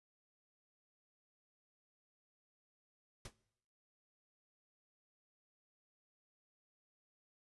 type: noise with exponential decay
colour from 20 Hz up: pink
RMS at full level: -42 dBFS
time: 3.25-3.34 s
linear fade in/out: 5 ms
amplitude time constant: 18 ms
effects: noise-tail reverb RT60 0.8 s tail -21 dB re dry + resampled to 24000 Hz